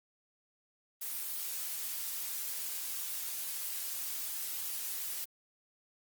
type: noise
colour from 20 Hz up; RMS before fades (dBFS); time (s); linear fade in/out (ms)
blue; -38; 1.01-5.25; 10
effects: Opus 24 kbps